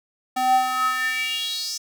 square tone with high-pass filter sweep, 255.6 Hz, C4, 40 cents flat, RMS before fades -23 dBFS, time 0.36-1.78 s, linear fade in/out 10 ms, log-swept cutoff 570 to 5800 Hz, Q 6.2, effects none

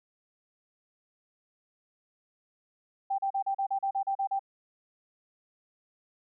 sine tone bursts, 784 Hz, G5, in tune, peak -26 dBFS, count 11, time 3.1-4.394 s, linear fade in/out 10 ms, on 84 ms, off 37 ms, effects none

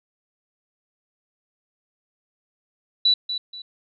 sine tone with echo, 3951 Hz, B7, in tune, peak -14 dBFS, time 3.05-3.14 s, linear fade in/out 5 ms, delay 240 ms, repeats 2, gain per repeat -10 dB, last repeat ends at 3.62 s, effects none

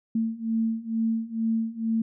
sine beating tone pair, 223.8 / 226 Hz, A3 / A3, +30 / +47 cents, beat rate 2.2 Hz, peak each -28 / -26 dBFS, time 0.15-2.02 s, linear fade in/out 5 ms, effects none

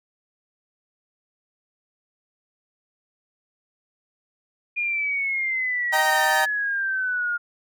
sine exponential sweep, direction down, 2437 to 1412 Hz, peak -22 dBFS, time 4.76-7.38 s, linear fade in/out 20 ms
30% pulse chord, Eb major, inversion none, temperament equal with one note detuned, 622.3 / 774.5 / 932.3 Hz, Eb5 / G5 / Bb5, 0 / -21 / 0 cents, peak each -24 / -20 / -21 dBFS, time 5.92-6.46 s, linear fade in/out 20 ms
effects none

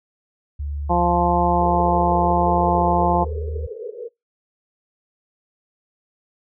sine tone with pitch glide, 72.2 to 76.49 Hz, D2 to D#2, -29 to -29 cents, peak -24 dBFS, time 0.59-3.67 s, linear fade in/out 10 ms, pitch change +100 cents, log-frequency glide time 0.93-2.76 s
harmonic tone, 174.61 Hz, F3, in tune, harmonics 1 / 2 / 3 / 4 / 5 / 6, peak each -23 / -24 / -26 / -21 / -20 / -26 dBFS, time 0.89-3.25 s, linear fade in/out 20 ms
white band-pass noise, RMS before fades -33 dBFS, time 1.6-4.09 s, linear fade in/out 20 ms, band 420 to 490 Hz, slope 96 dB/octave
effects noise-tail reverb RT60 0.2 s tail -24 dB re dry

